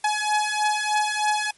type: beating tone pair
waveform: sawtooth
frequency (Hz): 844 / 847.2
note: G#5 / G#5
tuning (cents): +28 / +34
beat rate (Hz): 3.2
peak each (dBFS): -20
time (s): 0.04-1.51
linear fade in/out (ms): 5
effects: white hiss -56 dBFS RMS until 1.57 s + MP3 48 kbps